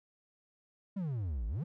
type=exponential two-way sweep; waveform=triangle; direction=down then up; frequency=207.7 to 50.6 to 186.8 Hz; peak=-31 dBFS; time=0.96-1.64 s; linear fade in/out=10 ms; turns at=1.47 s; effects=none